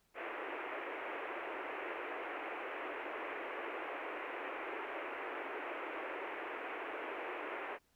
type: band-pass noise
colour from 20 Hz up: pink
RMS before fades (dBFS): -43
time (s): 0.14-7.79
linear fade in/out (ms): 50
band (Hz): 320 to 2600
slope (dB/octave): 48
effects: pink hiss -75 dBFS RMS until 7.95 s